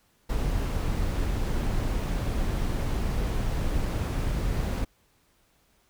brown noise, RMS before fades -27 dBFS, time 0.29-4.85 s, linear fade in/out 10 ms, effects pink hiss -66 dBFS RMS until 5.89 s

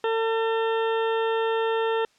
harmonic tone, 450 Hz, A4, 39 cents sharp, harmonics 1 / 2 / 3 / 4 / 6 / 7 / 8, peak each -23 / -29 / -33 / -35 / -39 / -40 / -41 dBFS, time 0.04-2.05 s, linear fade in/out 2 ms, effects white hiss -62 dBFS RMS until 2.18 s + low-pass 6000 Hz 12 dB/octave

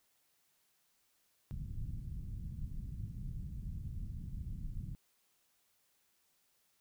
pink low-pass noise, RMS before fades -42 dBFS, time 1.51-4.95 s, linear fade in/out 0 ms, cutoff 170 Hz, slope 24 dB/octave, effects white hiss -75 dBFS RMS until 6.8 s

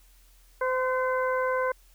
harmonic tone with a mistuned harmonic, 514 Hz, C5, 31 cents flat, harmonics 1 / 2 / 3 / 4, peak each -26 / -29 / -32 / -40 dBFS, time 0.61-1.72 s, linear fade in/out 5 ms, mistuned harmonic 3, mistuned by -21 cents, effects added 42 Hz sine -55 dBFS peak until 1.94 s + white hiss -62 dBFS RMS until 1.94 s

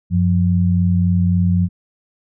sine tone pair together, 93.5 / 177.12 Hz, F#2 / F3, +19 / +25 cents, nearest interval major seventh, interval 1106 cents, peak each -15 dBFS, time 0.1-1.69 s, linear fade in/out 50 ms, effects none

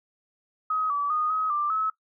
sine tone with pitch steps, 1265 / 1150 / 1234 / 1270 / 1183 / 1292 Hz, D#6 / D6 / D#6 / D#6 / D6 / E6, +28 / -37 / -15 / +35 / +12 / -35 cents, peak -23 dBFS, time 0.7-1.9 s, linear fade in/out 5 ms, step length 200 ms, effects noise-tail reverb RT60 0.1 s tail -18 dB re dry

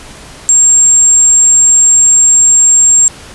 sine tone, 7459 Hz, A#8, in tune, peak -3 dBFS, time 0.49-3.08 s, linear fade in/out 0 ms, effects pink hiss -32 dBFS RMS until 3.34 s + resampled to 24000 Hz

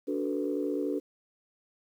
sine chord, B minor seventh, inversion first, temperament equal with one note detuned, 289.5 / 370 / 440 / 493.9 Hz, D4 / F#4 / A4 / B4, -25 / 0 / 0 / 0 cents, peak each -31 / -34 / -34 / -36 dBFS, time 0.07-1 s, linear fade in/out 20 ms, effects tanh soft clip ceiling -18 dBFS + 10-bit

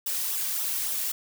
blue noise with flanger, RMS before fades -29 dBFS, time 0.06-1.12 s, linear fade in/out 5 ms, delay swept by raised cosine 0.42 to 2.42 ms, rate 3.6 Hz, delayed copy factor -0.6, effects none

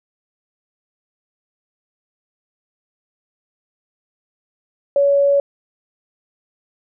sine tone, 563 Hz, C#5, 27 cents sharp, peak -11 dBFS, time 4.96-5.4 s, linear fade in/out 2 ms, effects none

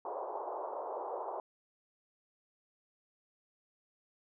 white band-pass noise, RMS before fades -40 dBFS, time 0.05-1.4 s, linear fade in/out 2 ms, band 390 to 1000 Hz, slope 48 dB/octave, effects none

